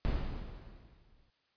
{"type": "noise with exponential decay", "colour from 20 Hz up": "brown", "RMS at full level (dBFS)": -30, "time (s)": [0.05, 1.3], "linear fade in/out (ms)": 0, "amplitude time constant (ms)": 270, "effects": ["white hiss -75 dBFS RMS until 1.56 s", "resampled to 11025 Hz"]}